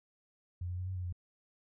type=tone with pitch steps; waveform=sine; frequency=88.6 / 89.5 / 91.4 / 93.8 / 90.7 / 88.7 Hz; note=F2 / F2 / F#2 / F#2 / F#2 / F2; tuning=+25 / +43 / -21 / +24 / -34 / +27 cents; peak=-35 dBFS; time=0.61-1.126 s; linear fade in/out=5 ms; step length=86 ms; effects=none